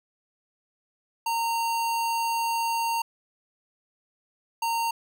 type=tone pair in turn; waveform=square; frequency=921 / 921 Hz; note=A#5 / A#5; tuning=-21 / -21 cents; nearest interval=unison; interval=0 cents; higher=neither; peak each=-25 dBFS; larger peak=neither; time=1.26-3.02 / 4.62-4.91 s; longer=first; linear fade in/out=5 ms; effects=none